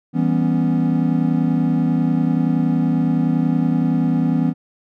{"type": "chord", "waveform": "triangle", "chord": "C# half-diminished seventh", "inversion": "first", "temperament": "equal", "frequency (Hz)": [164.81, 196, 246.9, 277.2], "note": ["E3", "G3", "B3", "C#4"], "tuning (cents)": [0, 0, 0, 0], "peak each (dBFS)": [-17, -23, -17, -20], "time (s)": [0.13, 4.54], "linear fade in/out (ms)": 50, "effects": []}